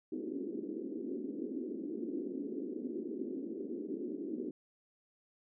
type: band-pass noise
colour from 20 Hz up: white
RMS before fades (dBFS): -40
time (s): 0.12-4.51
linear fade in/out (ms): 5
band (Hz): 230 to 390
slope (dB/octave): 48
effects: none